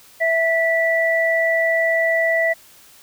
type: tone pair together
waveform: sine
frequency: 659.2 / 1963 Hz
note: E5 / B6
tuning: 0 / -11 cents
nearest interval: octave + perfect fifth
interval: 1889 cents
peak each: -18 dBFS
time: 0.2-2.54 s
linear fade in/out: 20 ms
effects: white hiss -48 dBFS RMS until 3.02 s